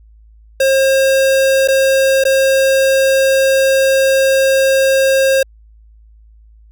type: tone with dropouts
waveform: square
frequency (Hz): 536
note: C5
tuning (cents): +42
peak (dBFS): -10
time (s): 0.6-5.43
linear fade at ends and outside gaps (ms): 5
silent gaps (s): 1.676-1.684 / 2.239-2.251
effects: added 54 Hz sine -41 dBFS peak until 6.71 s